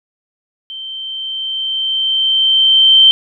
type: tone with level ramp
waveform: sine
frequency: 3117 Hz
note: G7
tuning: 11 cents flat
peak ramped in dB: -25 to -3 dBFS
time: 0.7-3.11 s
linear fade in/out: 0 ms
effects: none